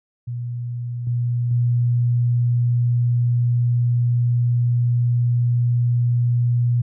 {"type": "tone with level steps", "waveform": "sine", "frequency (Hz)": 120.7, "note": "B2", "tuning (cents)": -39, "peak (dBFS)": [-24, -18, -15], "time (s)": [0.27, 6.82], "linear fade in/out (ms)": 10, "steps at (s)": [1.07, 1.51], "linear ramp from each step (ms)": 2, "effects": []}